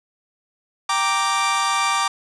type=chord; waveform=sawtooth; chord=G minor; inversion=none; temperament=equal; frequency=784 / 932.3 / 1174.7 Hz; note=G5 / Bb5 / D6; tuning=0 / 0 / 0 cents; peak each=-22 / -21 / -16 dBFS; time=0.89-2.08 s; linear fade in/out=5 ms; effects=resampled to 22050 Hz + 7-bit